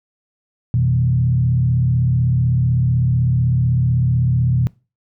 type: tone with frequency modulation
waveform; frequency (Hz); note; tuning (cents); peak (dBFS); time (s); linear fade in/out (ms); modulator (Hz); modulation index
sine; 124; B2; +7; -13; 0.74-4.67; 0; 35.9; 0.79
effects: noise-tail reverb RT60 0.3 s tail -22 dB re dry